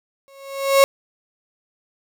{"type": "tone with exponential growth", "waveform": "35% pulse", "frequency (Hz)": 548, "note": "C#5", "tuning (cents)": -20, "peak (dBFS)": -6, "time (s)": [0.28, 0.84], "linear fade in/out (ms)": 0, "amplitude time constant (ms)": 120, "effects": []}